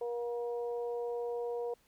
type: harmonic tone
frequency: 238.3 Hz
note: A#3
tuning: 38 cents sharp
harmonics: 2 / 3 / 4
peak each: -34 / -45 / -49 dBFS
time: 0.01-1.74 s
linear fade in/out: 5 ms
effects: pink hiss -69 dBFS RMS until 1.87 s